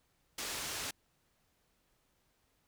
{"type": "low-pass noise", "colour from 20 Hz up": "white", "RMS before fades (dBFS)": -40, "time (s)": [0.38, 0.91], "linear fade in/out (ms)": 5, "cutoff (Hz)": 7700, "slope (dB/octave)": 12, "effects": ["pink hiss -75 dBFS RMS until 2.67 s"]}